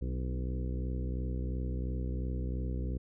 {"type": "harmonic tone with a mistuned harmonic", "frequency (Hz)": 62.9, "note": "B1", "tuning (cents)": 32, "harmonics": [1, 2, 3, 4, 5, 6, 7, 8], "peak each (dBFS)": [-33, -39, -43, -45, -47, -49, -50, -51], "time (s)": [0.01, 2.98], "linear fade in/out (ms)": 10, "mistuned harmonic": 4, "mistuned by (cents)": 30, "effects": []}